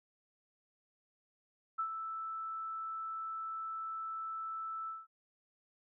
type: tone with ADSR envelope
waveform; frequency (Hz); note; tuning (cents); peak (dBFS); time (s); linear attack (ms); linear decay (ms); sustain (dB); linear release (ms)
sine; 1318.5; E6; 0; -31; 1.78-5.07; 16; 81; -7; 190
effects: none